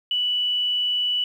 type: tone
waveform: sine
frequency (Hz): 2960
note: F#7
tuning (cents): 0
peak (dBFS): -20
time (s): 0.11-1.24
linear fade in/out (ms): 2
effects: 9-bit